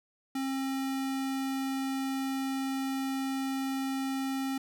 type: tone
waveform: square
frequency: 268.1 Hz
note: C4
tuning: 42 cents sharp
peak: -31 dBFS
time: 0.35-4.58 s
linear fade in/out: 5 ms
effects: none